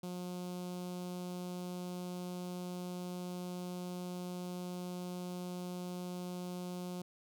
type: tone with notch filter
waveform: sawtooth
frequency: 179.3 Hz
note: F3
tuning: 46 cents sharp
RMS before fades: -42 dBFS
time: 0.03-7.02 s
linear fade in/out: 5 ms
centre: 1800 Hz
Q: 0.85
effects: none